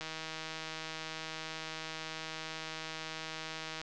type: click train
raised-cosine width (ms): 0.2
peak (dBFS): -23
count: 606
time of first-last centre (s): 0.01-3.815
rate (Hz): 159
effects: low-pass 7000 Hz 12 dB/octave